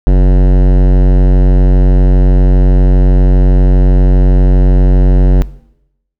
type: tone with hard clipping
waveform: sine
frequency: 46.25 Hz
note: F#1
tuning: in tune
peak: -5 dBFS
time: 0.07-5.42 s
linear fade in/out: 0 ms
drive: 18 dB
effects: noise-tail reverb RT60 0.8 s tail -19 dB re dry